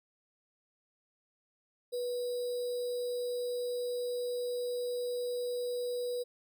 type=tone with sample-and-hold; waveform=sine; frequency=489.9 Hz; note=B4; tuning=14 cents flat; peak=-32 dBFS; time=1.92-6.24 s; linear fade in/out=20 ms; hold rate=4410 Hz; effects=none